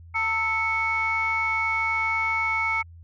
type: tone cluster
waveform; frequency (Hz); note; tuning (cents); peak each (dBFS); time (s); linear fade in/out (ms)
sine; 901 / 1314 / 2213; A5 / E6 / C#7; +41 / -6 / -3; -28 / -28 / -23; 0.14-2.83; 20
effects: tanh soft clip ceiling -15 dBFS + added 84 Hz sine -43 dBFS peak until 3.03 s